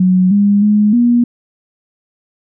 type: tone with pitch steps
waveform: sine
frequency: 184.2 / 202.8 / 209.3 / 239.8 Hz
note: F#3 / G#3 / G#3 / A#3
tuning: -7 / -41 / +14 / +49 cents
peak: -7 dBFS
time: 0-1.24 s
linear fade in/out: 5 ms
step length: 310 ms
effects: none